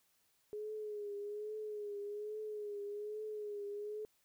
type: tone with vibrato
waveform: sine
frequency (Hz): 418.2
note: G#4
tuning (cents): +12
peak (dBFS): -40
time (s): 0.53-4.05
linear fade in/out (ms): 0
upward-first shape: triangle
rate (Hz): 1.2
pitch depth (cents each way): 58
effects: white hiss -75 dBFS RMS until 4.24 s